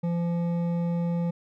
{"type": "tone with hard clipping", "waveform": "sine", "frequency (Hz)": 171.3, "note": "F3", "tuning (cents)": -33, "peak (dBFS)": -26, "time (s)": [0.03, 1.31], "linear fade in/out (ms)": 10, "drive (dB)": 9, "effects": []}